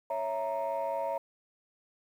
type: chord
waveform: sine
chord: A# diminished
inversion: first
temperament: equal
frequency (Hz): 554.4 / 659.3 / 932.3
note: C#5 / E5 / A#5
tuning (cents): 0 / 0 / 0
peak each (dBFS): -33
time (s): 0.1-1.18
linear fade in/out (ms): 5
effects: tanh soft clip ceiling -25 dBFS + 10-bit